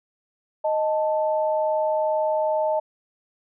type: tone pair together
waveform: sine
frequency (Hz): 622.3 / 880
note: D#5 / A5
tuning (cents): 0 / 0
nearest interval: tritone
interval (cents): 600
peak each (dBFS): -21 / -25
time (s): 0.64-2.8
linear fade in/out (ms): 10
effects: none